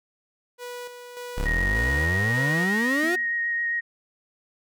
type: tone with tremolo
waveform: sawtooth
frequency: 489.3 Hz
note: B4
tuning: 16 cents flat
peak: -30 dBFS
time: 0.58-2.69 s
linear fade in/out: 50 ms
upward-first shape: square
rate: 1.7 Hz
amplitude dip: 50%
type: exponential sweep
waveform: 35% pulse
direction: up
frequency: 32.28 to 370 Hz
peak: -22 dBFS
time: 1.37-3.16 s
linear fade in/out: 10 ms
type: tone with vibrato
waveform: sine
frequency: 1874 Hz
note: A#6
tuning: 9 cents sharp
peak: -23 dBFS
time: 1.45-3.81 s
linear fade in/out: 20 ms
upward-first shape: sine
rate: 7.5 Hz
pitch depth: 12 cents each way
type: tone with exponential decay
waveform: triangle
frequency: 246.9 Hz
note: B3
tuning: in tune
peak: -29 dBFS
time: 3.03-3.35 s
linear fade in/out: 5 ms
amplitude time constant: 69 ms
effects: none